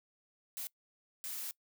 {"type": "noise bursts at uneven times", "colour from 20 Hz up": "blue", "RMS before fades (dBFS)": -41, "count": 2, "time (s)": [[0.57, 0.67], [1.24, 1.51]], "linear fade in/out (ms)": 0, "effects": ["noise-tail reverb RT60 0.1 s tail -22 dB re dry"]}